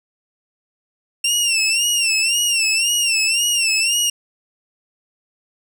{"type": "tone with vibrato", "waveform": "20% pulse", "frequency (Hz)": 2740, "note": "F7", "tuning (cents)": -34, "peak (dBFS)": -10, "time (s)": [1.24, 4.1], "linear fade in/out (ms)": 5, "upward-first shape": "sine", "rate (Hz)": 1.9, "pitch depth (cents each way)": 100, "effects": []}